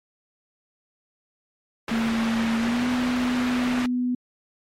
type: low-pass noise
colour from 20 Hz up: white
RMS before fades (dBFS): -31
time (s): 1.88-3.86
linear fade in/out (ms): 2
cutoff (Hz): 2100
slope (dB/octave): 12
type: tone with pitch glide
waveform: sine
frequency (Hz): 227.5 to 248.1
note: A#3 to B3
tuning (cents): -42 to +8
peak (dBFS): -21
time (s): 1.91-4.15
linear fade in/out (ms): 5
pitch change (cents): +150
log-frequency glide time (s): 2.58-2.87
effects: MP3 64 kbps